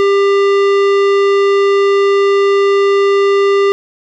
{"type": "tone with tanh clipping", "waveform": "sine", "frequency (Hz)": 397.9, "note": "G4", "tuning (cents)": 26, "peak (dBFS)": -10, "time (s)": [0, 3.72], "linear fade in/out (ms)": 0, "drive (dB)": 17, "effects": []}